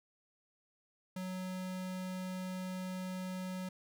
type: tone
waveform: square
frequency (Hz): 185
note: F#3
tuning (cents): 0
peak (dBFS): -39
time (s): 1.16-3.69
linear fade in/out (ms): 5
effects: none